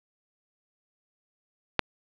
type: click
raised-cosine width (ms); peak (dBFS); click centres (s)
0.3; -4; 1.793
effects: resampled to 11025 Hz + 7-bit